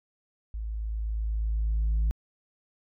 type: tone with level ramp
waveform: sine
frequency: 54.1 Hz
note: A1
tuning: 29 cents flat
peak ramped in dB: -31 to -19 dBFS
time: 0.54-2.11 s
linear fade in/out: 0 ms
effects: tanh soft clip ceiling -21 dBFS

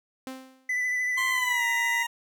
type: tone with exponential decay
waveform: sawtooth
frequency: 261.6 Hz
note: C4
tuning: in tune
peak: -29 dBFS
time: 0.27-0.78 s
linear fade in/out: 1 ms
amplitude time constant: 110 ms
type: tone with vibrato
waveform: triangle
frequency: 1995 Hz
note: B6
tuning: 17 cents sharp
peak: -23 dBFS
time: 0.69-2.03 s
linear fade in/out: 5 ms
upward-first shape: sine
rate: 13 Hz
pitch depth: 19 cents each way
type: tone with pitch glide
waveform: 20% pulse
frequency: 1046.5 to 937.7 Hz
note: C6 to A#5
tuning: 0 to +10 cents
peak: -23 dBFS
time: 1.17-2.07 s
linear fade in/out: 10 ms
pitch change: -190 cents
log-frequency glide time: 1.3-1.65 s
effects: none

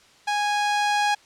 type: tone with level ramp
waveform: sawtooth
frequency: 827 Hz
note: G#5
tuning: 8 cents flat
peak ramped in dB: -18 to -15 dBFS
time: 0.27-1.15 s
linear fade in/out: 10 ms
effects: white hiss -54 dBFS RMS until 1.25 s + low-pass 6000 Hz 12 dB/octave

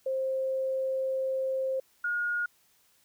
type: tone pair in turn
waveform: sine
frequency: 528 / 1433.8 Hz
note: C5 / F6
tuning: +16 / +45 cents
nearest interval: octave + perfect fourth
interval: 1729 cents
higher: second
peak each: -27 dBFS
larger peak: neither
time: 0.06-1.8 / 2.04-2.46 s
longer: first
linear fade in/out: 5 ms
effects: white hiss -66 dBFS RMS until 3.04 s

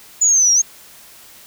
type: linear two-way sweep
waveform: sine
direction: down then up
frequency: 6970 to 5570 to 6640 Hz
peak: -10 dBFS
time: 0.21-0.62 s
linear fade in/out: 10 ms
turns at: 0.54 s
effects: white hiss -43 dBFS RMS until 1.46 s

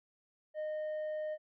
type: tone with tanh clipping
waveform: sine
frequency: 615 Hz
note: D#5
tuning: 20 cents flat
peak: -36 dBFS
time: 0.54-1.38 s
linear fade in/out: 50 ms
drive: 4 dB
effects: none

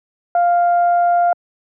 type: tone with frequency modulation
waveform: sine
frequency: 698.5 Hz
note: F5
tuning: in tune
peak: -11 dBFS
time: 0.35-1.33 s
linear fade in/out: 2 ms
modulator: 700 Hz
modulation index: 0.32
effects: high-pass 150 Hz 12 dB/octave

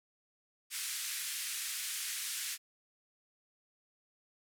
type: band-pass noise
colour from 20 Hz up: white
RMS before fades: -39 dBFS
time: 0.7-2.58 s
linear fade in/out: 50 ms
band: 1600 to 12000 Hz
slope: 24 dB/octave
effects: none

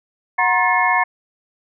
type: tone cluster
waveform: sine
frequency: 735 / 950 / 1065 / 1751 / 2161 Hz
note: F#5 / A#5 / C6 / A6 / C#7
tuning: -12 / +33 / +30 / -9 / -45 cents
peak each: -20 dBFS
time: 0.38-1.04 s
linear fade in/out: 10 ms
effects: none

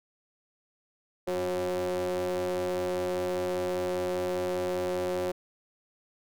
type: ring-modulated tone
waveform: 45% pulse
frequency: 90.1 Hz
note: F#2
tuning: 45 cents flat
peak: -25 dBFS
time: 1.27-5.32 s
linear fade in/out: 10 ms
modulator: 453 Hz
effects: none

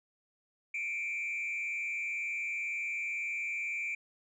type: tone with frequency modulation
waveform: sine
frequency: 2349 Hz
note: D7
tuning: in tune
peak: -31 dBFS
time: 0.74-3.95 s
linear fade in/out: 5 ms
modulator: 142 Hz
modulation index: 0.67
effects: tanh soft clip ceiling -31 dBFS

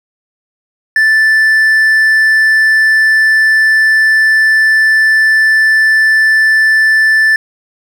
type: tone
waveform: triangle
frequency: 1760 Hz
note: A6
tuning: in tune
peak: -4 dBFS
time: 0.96-7.36 s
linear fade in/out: 2 ms
effects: none

